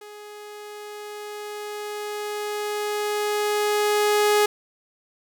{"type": "tone with level ramp", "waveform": "sawtooth", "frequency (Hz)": 417.5, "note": "G#4", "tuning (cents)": 9, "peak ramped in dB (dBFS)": [-36, -12], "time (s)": [0.01, 4.46], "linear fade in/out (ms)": 5, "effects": []}